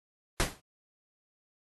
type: noise with exponential decay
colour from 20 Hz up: pink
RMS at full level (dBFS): -24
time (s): 0.4-0.6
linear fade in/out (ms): 0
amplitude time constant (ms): 42
effects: AAC 32 kbps